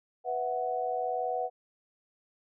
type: chord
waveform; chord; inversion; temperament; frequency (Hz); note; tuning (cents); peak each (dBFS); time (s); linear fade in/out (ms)
sine; B suspended fourth; none; equal; 493.9 / 659.3 / 740; B4 / E5 / F#5; 0 / 0 / 0; -34 / -36 / -31; 0.24-1.5; 50
effects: none